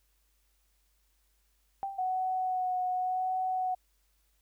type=tone with exponential decay; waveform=sine; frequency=784 Hz; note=G5; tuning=in tune; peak=-29 dBFS; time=1.83-2.22 s; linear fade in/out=0 ms; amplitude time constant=84 ms
type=tone with vibrato; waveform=sine; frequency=740 Hz; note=F#5; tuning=in tune; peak=-28 dBFS; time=1.98-3.75 s; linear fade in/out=10 ms; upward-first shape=sine; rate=0.88 Hz; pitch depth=16 cents each way
effects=added 50 Hz sine -70 dBFS peak until 4.41 s + white hiss -74 dBFS RMS until 4.41 s